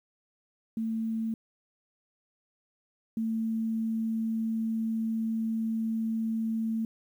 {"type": "tone pair in turn", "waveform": "sine", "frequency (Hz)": [223.8, 223.8], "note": ["A3", "A3"], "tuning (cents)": [30, 30], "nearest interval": "unison", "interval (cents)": 0, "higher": "neither", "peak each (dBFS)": [-28, -27], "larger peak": "second", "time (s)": [[0.77, 1.34], [3.17, 6.85]], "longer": "second", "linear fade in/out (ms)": 2, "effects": ["10-bit"]}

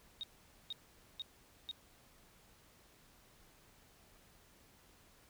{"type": "tone bursts", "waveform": "sine", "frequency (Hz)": 3729, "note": "A#7", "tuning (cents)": 0, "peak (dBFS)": -39, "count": 4, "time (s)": [0.21, 1.712], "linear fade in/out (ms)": 0, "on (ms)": 23, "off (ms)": 470, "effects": ["pink hiss -65 dBFS RMS until 5.29 s"]}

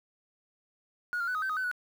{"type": "tone with pitch steps", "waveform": "sine", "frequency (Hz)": [1447, 1390, 1492, 1257, 1543, 1252, 1517, 1470], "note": ["F#6", "F6", "F#6", "D#6", "G6", "D#6", "F#6", "F#6"], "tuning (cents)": [-39, -9, 14, 17, -28, 10, 43, -12], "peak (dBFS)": -27, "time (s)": [1.13, 1.714], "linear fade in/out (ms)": 0, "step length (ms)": 73, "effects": ["tanh soft clip ceiling -27 dBFS", "9-bit"]}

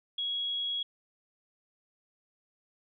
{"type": "tone", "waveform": "sine", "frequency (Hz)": 3323, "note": "G#7", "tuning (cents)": 0, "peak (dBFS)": -30, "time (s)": [0.18, 0.83], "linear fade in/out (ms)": 5, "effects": []}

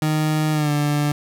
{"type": "tone with pitch glide", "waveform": "30% pulse", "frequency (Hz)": [154.4, 147], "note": ["D#3", "D3"], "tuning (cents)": [-13, 2], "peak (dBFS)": -15, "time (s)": [0.02, 1.12], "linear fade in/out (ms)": 2, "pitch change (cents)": -85, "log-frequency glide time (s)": [0.52, 0.71], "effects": []}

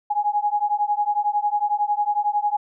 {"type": "beating tone pair", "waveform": "sine", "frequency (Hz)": [825, 836], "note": ["G#5", "G#5"], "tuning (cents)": [-12, 11], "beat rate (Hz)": 11, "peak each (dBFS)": [-22, -22], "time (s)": [0.1, 2.57], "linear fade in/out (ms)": 10, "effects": []}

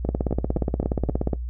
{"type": "two click trains", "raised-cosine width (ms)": 2, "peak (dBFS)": [-9, -12], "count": [22, 5], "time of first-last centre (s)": [[0.09, 1.333], [0.05, 1.089]], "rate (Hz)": [16.9, 3.85], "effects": ["noise-tail reverb RT60 0.1 s tail -18 dB re dry", "added 60 Hz sine -27 dBFS peak until 1.49 s"]}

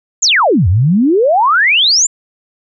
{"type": "exponential two-way sweep", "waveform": "sine", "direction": "down then up", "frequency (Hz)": [7490, 82.41, 7490], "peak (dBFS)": -7, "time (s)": [0.22, 2.07], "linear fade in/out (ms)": 10, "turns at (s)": 0.68, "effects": []}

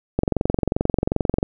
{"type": "click train", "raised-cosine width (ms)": 2, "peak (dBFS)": -5, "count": 29, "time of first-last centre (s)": [0.19, 1.429], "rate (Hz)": 22.6, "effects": []}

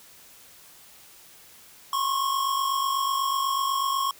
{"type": "tone pair together", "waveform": "square", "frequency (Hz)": [1046.5, 1094.6], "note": ["C6", "C#6"], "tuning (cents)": [0, -22], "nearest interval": "minor second", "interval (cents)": 78, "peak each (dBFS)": [-31, -25], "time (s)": [1.93, 4.11], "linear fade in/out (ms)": 2, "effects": ["white hiss -51 dBFS RMS until 4.19 s"]}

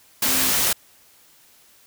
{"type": "tone in noise", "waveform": "sine", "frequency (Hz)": 260, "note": "C4", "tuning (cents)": -11, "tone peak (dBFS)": -31, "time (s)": [0.25, 0.51], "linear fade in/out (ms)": 5, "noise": "white", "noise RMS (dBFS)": -20, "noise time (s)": [0.22, 0.73], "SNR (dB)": -14, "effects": ["white hiss -54 dBFS RMS until 1.86 s"]}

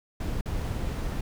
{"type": "noise with dropouts", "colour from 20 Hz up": "brown", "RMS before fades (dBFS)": -30, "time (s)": [0.2, 1.21], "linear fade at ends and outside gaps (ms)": 5, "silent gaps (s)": [0.411, 0.457], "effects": []}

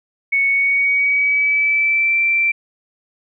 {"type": "tone with pitch glide", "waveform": "sine", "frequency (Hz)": [2217, 2346], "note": ["C#7", "D7"], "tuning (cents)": [0, -2], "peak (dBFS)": -13, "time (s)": [0.32, 2.52], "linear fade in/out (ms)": 10, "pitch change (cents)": 98, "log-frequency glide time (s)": [0.47, 2.19], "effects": []}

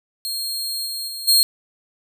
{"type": "tone with level steps", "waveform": "sawtooth", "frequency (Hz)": 4240, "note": "C8", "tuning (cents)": 22, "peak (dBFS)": [-21, -23, -26, -9], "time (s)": [0.25, 1.43], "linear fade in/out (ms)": 0, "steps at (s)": [0.85, 1.07, 1.27], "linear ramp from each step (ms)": 20, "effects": []}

